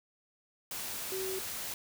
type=tone in noise; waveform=sine; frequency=379.3 Hz; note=F#4; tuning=43 cents sharp; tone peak=-35 dBFS; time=1.12-1.39 s; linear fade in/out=2 ms; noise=white; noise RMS=-39 dBFS; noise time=0.71-1.74 s; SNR=+1 dB; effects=none